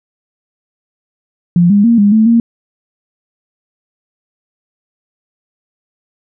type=tone with pitch steps; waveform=sine; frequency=173.8 / 203.3 / 233.2 / 203.7 / 219.4 / 232.1 Hz; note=F3 / G#3 / A#3 / G#3 / A3 / A#3; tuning=-8 / -37 / +1 / -33 / -5 / -7 cents; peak=-5 dBFS; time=1.56-2.4 s; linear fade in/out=2 ms; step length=140 ms; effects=none